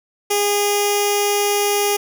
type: tone with notch filter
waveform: 10% pulse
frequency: 409.1 Hz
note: G#4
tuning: 26 cents flat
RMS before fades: -18 dBFS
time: 0.3-1.97 s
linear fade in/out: 10 ms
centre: 1500 Hz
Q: 0.61
effects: none